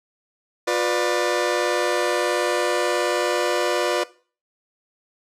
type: chord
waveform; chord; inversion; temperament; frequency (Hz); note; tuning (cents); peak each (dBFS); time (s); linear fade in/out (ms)
sawtooth; B diminished; second; just; 355.6 / 493.9 / 592.7; F4 / B4 / D5; +31 / 0 / +16; -20; 0.67-4.04; 10
effects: noise-tail reverb RT60 0.4 s tail -19 dB re dry + low-pass 9000 Hz 12 dB/octave